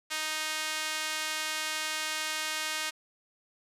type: tone with high-pass filter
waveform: sawtooth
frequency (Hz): 311.1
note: D#4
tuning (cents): 0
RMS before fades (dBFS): -33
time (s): 0.1-2.91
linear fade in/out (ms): 20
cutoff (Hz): 1800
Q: 0.74
effects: low-pass 11000 Hz 12 dB/octave